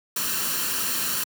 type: noise with comb filter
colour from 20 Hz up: white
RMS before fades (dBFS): -26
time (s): 0.16-1.24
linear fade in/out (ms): 5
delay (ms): 0.7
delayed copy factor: +0.6
effects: high-pass 150 Hz 12 dB/octave